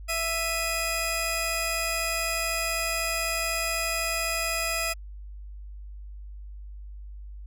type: tone pair together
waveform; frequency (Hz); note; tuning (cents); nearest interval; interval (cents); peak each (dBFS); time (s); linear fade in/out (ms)
15% pulse; 660.8 / 2489; E5 / D#7; +4 / 0; octave + major seventh; 2296; -23 / -22; 0.08-4.94; 20
effects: added 50 Hz sine -38 dBFS peak until 7.46 s